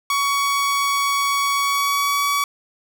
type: tone with pitch glide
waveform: sawtooth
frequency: 1123 to 1136 Hz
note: C#6 to C#6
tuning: +22 to +42 cents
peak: -14 dBFS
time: 0.1-2.44 s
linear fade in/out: 2 ms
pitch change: +20 cents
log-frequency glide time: 1.59-2.27 s
effects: none